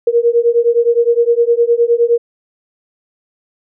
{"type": "beating tone pair", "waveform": "sine", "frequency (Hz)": [466.2, 475.9], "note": ["A#4", "A#4"], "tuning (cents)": [0, 36], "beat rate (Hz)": 9.7, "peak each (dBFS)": -12, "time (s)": [0.07, 2.18], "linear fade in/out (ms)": 5, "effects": []}